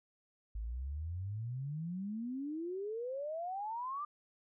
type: exponential sweep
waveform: sine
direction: up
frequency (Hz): 51.4 to 1209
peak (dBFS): -37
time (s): 0.55-4.05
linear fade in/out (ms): 5
effects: none